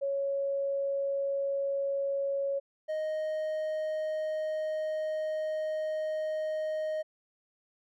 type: tone pair in turn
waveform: sine / triangle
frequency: 554.4 / 622.3 Hz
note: C#5 / D#5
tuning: 0 / 0 cents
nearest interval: major second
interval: 200 cents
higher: second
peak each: -28 dBFS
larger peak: neither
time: 0.01-2.6 / 2.88-7.03 s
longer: second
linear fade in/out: 20 ms
effects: none